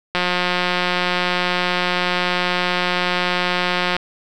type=click train; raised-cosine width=0.3 ms; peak=-3 dBFS; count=684; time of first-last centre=0.15-3.966 s; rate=179 Hz; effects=none